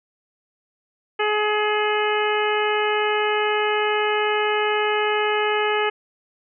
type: harmonic tone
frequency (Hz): 422.4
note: G#4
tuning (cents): +29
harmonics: 1 / 2 / 3 / 4 / 5 / 6 / 7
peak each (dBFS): -22 / -25 / -27 / -28 / -29 / -30 / -30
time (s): 1.19-5.9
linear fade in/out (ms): 10
effects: none